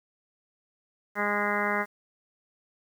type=harmonic tone with a mistuned harmonic; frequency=205.8 Hz; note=G#3; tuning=16 cents flat; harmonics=1 / 2 / 3 / 4 / 5 / 6 / 7 / 8 / 9 / 10; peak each=-34 / -34 / -34 / -34 / -34 / -34 / -34 / -34 / -34 / -34 dBFS; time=1.15-1.86 s; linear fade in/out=50 ms; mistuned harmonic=9; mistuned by=+15 cents; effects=9-bit